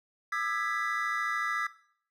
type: chord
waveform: triangle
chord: E dominant seventh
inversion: third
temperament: equal with one note detuned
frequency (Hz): 1204.9 / 1318.5 / 1661.2 / 1975.5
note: D6 / E6 / G#6 / B6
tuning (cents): +44 / 0 / 0 / 0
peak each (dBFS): -33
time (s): 0.32-1.67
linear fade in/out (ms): 5
effects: noise-tail reverb RT60 0.6 s tail -18 dB re dry